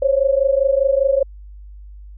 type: tone pair together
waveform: sine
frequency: 533 / 558 Hz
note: C5 / C#5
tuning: +32 / +11 cents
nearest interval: minor second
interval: 79 cents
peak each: -16 dBFS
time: 0.02-1.23 s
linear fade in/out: 5 ms
effects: added 50 Hz sine -35 dBFS peak until 2.17 s